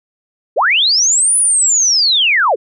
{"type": "linear two-way sweep", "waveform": "sine", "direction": "up then down", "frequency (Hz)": [349.2, 10010, 349.2], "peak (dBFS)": -9, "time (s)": [0.56, 2.56], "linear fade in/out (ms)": 20, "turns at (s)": 1.37, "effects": []}